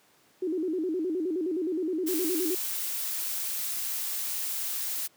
sine tone with vibrato, 340.9 Hz, F4, 42 cents flat, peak -26 dBFS, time 0.42-2.55 s, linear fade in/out 5 ms, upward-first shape square, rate 9.6 Hz, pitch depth 140 cents each way
blue noise, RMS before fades -32 dBFS, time 2.06-5.08 s, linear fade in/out 20 ms
effects pink hiss -62 dBFS RMS until 5.16 s + high-pass 200 Hz 12 dB/octave

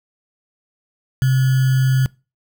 sine tone with sample-and-hold, 131.1 Hz, C3, 4 cents sharp, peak -12 dBFS, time 1.22-2.06 s, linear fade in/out 0 ms, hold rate 1575 Hz, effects noise-tail reverb RT60 0.3 s tail -24 dB re dry

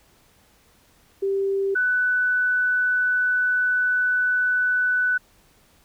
sine tone pair in turn, 392 / 1492.9 Hz, G4 / F#6, 0 / +15 cents, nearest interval octave + major seventh, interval 2315 cents, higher second, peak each -20 / -18 dBFS, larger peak second, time 1.22-1.75 / 1.75-5.18 s, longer second, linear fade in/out 10 ms, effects pink hiss -58 dBFS RMS until 5.84 s

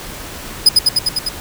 40% pulse tone with echo, 5010 Hz, D#8, 11 cents sharp, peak -3 dBFS, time 0.66-0.69 s, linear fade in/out 5 ms, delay 100 ms, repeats 6, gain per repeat -2 dB, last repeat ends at 1.29 s, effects pink hiss -30 dBFS RMS until 1.4 s

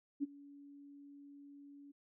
sine tone with ADSR envelope, 283.8 Hz, C#4, 41 cents sharp, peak -31 dBFS, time 0.2-1.92 s, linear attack 32 ms, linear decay 23 ms, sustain -22 dB, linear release 13 ms, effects none

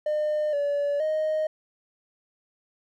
triangle tone with pitch steps, 605 / 574 / 622 Hz, D#5 / D5 / D#5, -49 / -40 / -1 cents, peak -20 dBFS, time 0.06-1.47 s, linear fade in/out 5 ms, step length 470 ms, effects tanh soft clip ceiling -18 dBFS

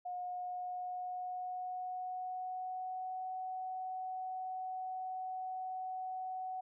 sine tone with pitch glide, 721 to 746.4 Hz, F#5 to F#5, -45 to +15 cents, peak -38 dBFS, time 0.05-6.61 s, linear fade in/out 10 ms, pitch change +60 cents, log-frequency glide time 0.19-3.31 s, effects none

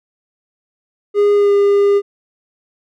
triangle tone with pitch glide, 410 to 403.4 Hz, G#4 to G4, -22 to +50 cents, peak -7 dBFS, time 1.14-2.02 s, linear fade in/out 50 ms, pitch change -28 cents, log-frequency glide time 1.34-1.53 s, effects none

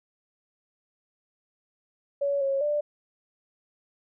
sine tone with pitch steps, 564 / 547 / 591 Hz, C#5 / C#5 / D5, +30 / -23 / +11 cents, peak -23 dBFS, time 2.21-2.81 s, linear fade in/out 10 ms, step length 200 ms, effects none

